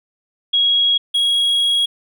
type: tone pair in turn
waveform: sine / triangle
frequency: 3309 / 3309 Hz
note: G#7 / G#7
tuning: -7 / -7 cents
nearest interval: unison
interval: 0 cents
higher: neither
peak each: -12 dBFS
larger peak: neither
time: 0.53-0.98 / 1.14-1.86 s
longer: second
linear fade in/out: 10 ms
effects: none